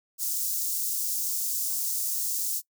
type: high-pass noise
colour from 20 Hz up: white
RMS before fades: -29 dBFS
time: 0.18-2.62 s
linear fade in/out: 50 ms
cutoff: 5600 Hz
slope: 24 dB/octave
effects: noise-tail reverb RT60 0.1 s tail -22 dB re dry